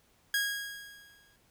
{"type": "tone with exponential decay", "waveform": "sawtooth", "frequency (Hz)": 1642, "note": "G#6", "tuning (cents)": -20, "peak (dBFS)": -22, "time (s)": [0.34, 1.36], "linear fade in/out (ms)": 2, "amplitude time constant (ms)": 220, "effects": ["pink hiss -67 dBFS RMS until 1.5 s"]}